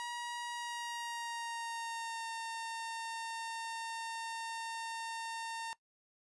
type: tone with pitch glide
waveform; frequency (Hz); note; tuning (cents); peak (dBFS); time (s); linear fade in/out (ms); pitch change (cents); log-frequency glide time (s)
sawtooth; 956 to 911.8; A#5 to A#5; +43 to -39; -35; 0-5.73; 0; -82; 0.51-2.28
effects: noise-tail reverb RT60 0.1 s tail -19 dB re dry + resampled to 24000 Hz